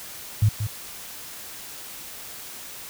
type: tone with echo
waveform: sine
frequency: 106.3 Hz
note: G#2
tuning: 41 cents sharp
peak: -14 dBFS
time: 0.42-0.49 s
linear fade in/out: 5 ms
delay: 180 ms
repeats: 1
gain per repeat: -9 dB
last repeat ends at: 0.67 s
effects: white hiss -39 dBFS RMS until 2.89 s